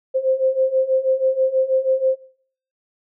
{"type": "beating tone pair", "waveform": "sine", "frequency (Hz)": [521, 527.2], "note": ["C5", "C5"], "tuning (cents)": [-7, 13], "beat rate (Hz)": 6.2, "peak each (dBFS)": [-21, -18], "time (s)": [0.14, 2.16], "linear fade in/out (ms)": 20, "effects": ["noise-tail reverb RT60 0.6 s tail -21 dB re dry"]}